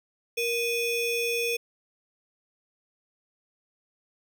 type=ring-modulated tone; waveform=square; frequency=1480 Hz; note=F#6; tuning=in tune; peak=-23 dBFS; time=0.37-1.57 s; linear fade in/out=10 ms; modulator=1010 Hz; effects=none